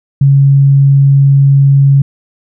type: tone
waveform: sine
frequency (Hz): 138.59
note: C#3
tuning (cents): 0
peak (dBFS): -3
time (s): 0.21-2.02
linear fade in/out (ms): 5
effects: none